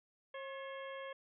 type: harmonic tone with a mistuned harmonic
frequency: 540 Hz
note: C#5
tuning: 45 cents flat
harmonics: 1 / 2 / 3 / 4 / 5 / 6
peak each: -45 / -50 / -52 / -54 / -60 / -57 dBFS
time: 0.34-1.13 s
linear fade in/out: 5 ms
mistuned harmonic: 3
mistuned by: +83 cents
effects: none